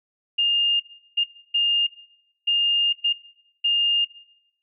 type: tone bursts at uneven times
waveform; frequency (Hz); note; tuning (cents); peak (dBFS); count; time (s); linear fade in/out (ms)
sine; 2820; F7; +16; -17; 6; 0.38-0.8 / 1.17-1.24 / 1.54-1.87 / 2.47-2.93 / 3.04-3.13 / 3.64-4.05; 10
effects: noise-tail reverb RT60 0.9 s tail -20 dB re dry